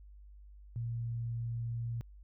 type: tone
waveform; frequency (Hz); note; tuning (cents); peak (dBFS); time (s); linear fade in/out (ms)
sine; 116.9; A#2; +5; -34; 0.76-2.01; 0
effects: added 50 Hz sine -51 dBFS peak until 2.23 s